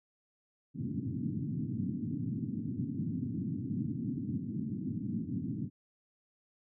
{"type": "band-pass noise", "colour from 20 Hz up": "white", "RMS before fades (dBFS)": -36, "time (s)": [0.74, 5.7], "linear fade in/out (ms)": 50, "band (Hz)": [100, 280], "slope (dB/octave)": 48, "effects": []}